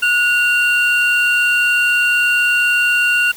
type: tone pair together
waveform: triangle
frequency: 1456 / 2768 Hz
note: F#6 / F7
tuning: -28 / -16 cents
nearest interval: major seventh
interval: 1112 cents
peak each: -13 dBFS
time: 0.02-3.32 s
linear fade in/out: 10 ms
effects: white hiss -37 dBFS RMS until 3.36 s